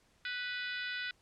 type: harmonic tone with a mistuned harmonic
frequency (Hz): 495.5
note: B4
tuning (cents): +6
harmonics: 3 / 4 / 5 / 6 / 7 / 8 / 9 / 10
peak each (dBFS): -39 / -43 / -45 / -48 / -46 / -47 / -54 / -54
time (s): 0.25-1.11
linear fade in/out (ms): 2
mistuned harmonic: 4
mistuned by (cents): -15
effects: pink hiss -69 dBFS RMS until 1.21 s + low-pass 9000 Hz 12 dB/octave